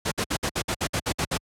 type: noise bursts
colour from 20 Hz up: pink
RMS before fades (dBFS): -25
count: 11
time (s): 0.05-1.377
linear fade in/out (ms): 10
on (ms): 67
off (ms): 59
effects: high-pass 60 Hz 12 dB/octave + low-pass 10000 Hz 12 dB/octave